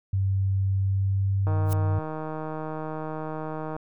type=tone with pitch glide; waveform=sine; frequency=96.7 to 98.33 Hz; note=G2 to G2; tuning=-23 to +6 cents; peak=-21 dBFS; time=0.13-1.99 s; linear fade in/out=5 ms; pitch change=+29 cents; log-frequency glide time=0.75-1.74 s
type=click train; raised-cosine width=1 ms; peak=-20 dBFS; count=359; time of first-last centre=1.47-3.765 s; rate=156 Hz
type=noise with exponential growth; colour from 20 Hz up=blue; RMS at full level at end=-33 dBFS; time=1.65-1.73 s; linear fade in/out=0 ms; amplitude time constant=17 ms
effects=none

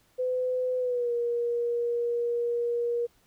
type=tone with pitch glide; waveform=sine; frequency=506 to 474.8 Hz; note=B4 to A#4; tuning=+42 to +32 cents; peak=-25 dBFS; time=0.18-3.07 s; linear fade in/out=20 ms; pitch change=-110 cents; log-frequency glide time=0.78-1.12 s; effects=pink hiss -65 dBFS RMS until 3.26 s

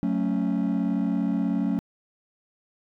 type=chord; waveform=triangle; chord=F# minor; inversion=none; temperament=just; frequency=185 / 222 / 277.5 Hz; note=F#3 / A3 / C#4; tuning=0 / +16 / +2 cents; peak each=-24 dBFS; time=0.03-1.79 s; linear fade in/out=0 ms; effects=tanh soft clip ceiling -15 dBFS

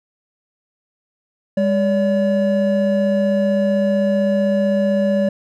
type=tone pair together; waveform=triangle; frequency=202.2 / 570.9 Hz; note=G#3 / D5; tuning=-46 / -49 cents; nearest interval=octave + tritone; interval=1797 cents; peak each=-15 dBFS; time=1.57-5.29 s; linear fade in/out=5 ms; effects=none

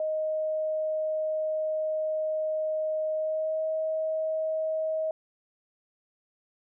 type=tone with pitch glide; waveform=sine; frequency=624 to 632.7 Hz; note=D#5 to D#5; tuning=+5 to +29 cents; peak=-26 dBFS; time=0-5.11 s; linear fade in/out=2 ms; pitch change=+24 cents; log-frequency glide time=3.14-3.65 s; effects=none

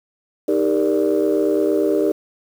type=chord; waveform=sine; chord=Eb major seventh; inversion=none; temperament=equal with one note detuned; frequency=311.1 / 397.5 / 466.2 / 587.3 Hz; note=Eb4 / G4 / Bb4 / D5; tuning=0 / +24 / 0 / 0 cents; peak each=-19 / -18 / -21 / -22 dBFS; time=0.48-2.12 s; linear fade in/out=5 ms; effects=tanh soft clip ceiling -8 dBFS + 7-bit

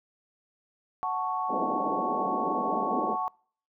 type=chord; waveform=sine; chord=F# minor; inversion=none; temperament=equal; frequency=740 / 880 / 1108.7 Hz; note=F#5 / A5 / C#6; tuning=0 / 0 / 0 cents; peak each=-32 / -33 / -30 dBFS; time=1.03-3.28 s; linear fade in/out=0 ms
type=band-pass noise; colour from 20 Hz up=pink; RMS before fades=-32 dBFS; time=1.48-3.17 s; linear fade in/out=50 ms; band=200 to 800 Hz; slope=48 dB/octave
effects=noise-tail reverb RT60 0.5 s tail -25 dB re dry

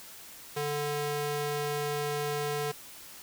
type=tone with high-pass filter; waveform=square; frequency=146.8 Hz; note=D3; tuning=in tune; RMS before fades=-32 dBFS; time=0.56-2.72 s; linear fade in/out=10 ms; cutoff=320 Hz; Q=1.2; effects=white hiss -48 dBFS RMS until 3.22 s

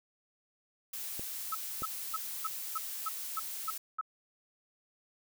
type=noise; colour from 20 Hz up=blue; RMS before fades=-40 dBFS; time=0.93-3.78 s; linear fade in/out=5 ms
type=clicks; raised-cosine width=2 ms; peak=-29 dBFS; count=2; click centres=1.195 / 1.821 s
type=tone bursts; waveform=sine; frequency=1292 Hz; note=E6; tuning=35 cents flat; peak=-31 dBFS; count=9; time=1.52-4.012 s; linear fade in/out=5 ms; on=28 ms; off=280 ms
effects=none

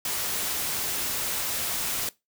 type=noise; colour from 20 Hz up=white; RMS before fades=-29 dBFS; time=0.05-2.09 s; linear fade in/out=2 ms; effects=noise-tail reverb RT60 0.2 s tail -20 dB re dry

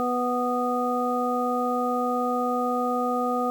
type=harmonic tone; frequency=246.9 Hz; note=B3; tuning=in tune; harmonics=1 / 2 / 3 / 5; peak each=-28 / -28 / -28 / -28 dBFS; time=0-3.5 s; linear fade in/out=0 ms; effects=8-bit

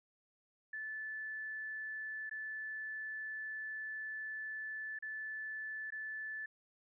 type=tone with dropouts; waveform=sine; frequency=1744 Hz; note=A6; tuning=16 cents flat; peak=-40 dBFS; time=0.73-6.46 s; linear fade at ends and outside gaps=5 ms; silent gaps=2.296-2.311 / 4.989-5.024 / 5.905-5.921 s; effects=none

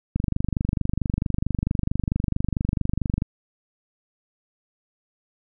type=click train; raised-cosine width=5 ms; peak=-10 dBFS; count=76; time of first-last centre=0.16-3.221 s; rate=24.5 Hz; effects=none

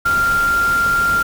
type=tone in noise; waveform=sine; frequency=1389 Hz; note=F6; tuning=10 cents flat; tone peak=-13 dBFS; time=0.05-1.23 s; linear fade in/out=10 ms; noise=pink; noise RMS=-27 dBFS; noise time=0.05-1.23 s; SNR=+11 dB; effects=none

